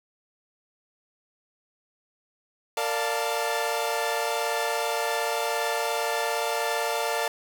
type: chord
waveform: sawtooth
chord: Bb major seventh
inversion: none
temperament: equal with one note detuned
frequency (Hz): 458.7 / 587.3 / 698.5 / 880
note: Bb4 / D5 / F5 / A5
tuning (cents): -28 / 0 / 0 / 0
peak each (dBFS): -27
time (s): 2.77-7.28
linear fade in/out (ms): 2
effects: none